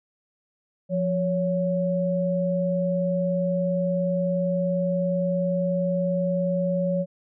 sine tone pair together, 175.8 / 558.7 Hz, F3 / C#5, +12 / +13 cents, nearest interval octave + minor sixth, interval 2001 cents, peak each -24 dBFS, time 0.89-7.06 s, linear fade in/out 50 ms, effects none

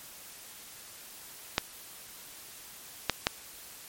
clicks, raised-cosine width 0.2 ms, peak -6 dBFS, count 3, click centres 1.581 / 3.097 / 3.269 s, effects white hiss -48 dBFS RMS until 3.88 s + MP3 64 kbps

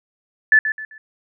sine tone with echo, 1742 Hz, A6, 18 cents flat, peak -8 dBFS, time 0.52-0.59 s, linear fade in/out 2 ms, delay 130 ms, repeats 3, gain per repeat -10 dB, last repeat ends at 0.98 s, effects none

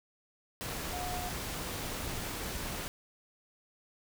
sine tone in noise, 720 Hz, F#5, 47 cents flat, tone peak -38 dBFS, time 0.93-1.29 s, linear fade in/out 0 ms, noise pink, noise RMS -38 dBFS, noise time 0.61-2.88 s, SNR -3 dB, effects none

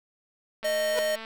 click train, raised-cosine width 0.3 ms, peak -24 dBFS, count 139, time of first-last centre 0.63-1.249 s, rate 223 Hz
square tone, 619 Hz, D#5, 9 cents flat, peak -25 dBFS, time 0.64-1.16 s, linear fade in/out 10 ms
sawtooth tone with exponential growth, 490 Hz, B4, 14 cents flat, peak -20 dBFS, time 0.9-0.99 s, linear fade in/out 1 ms, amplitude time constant 19 ms
effects none

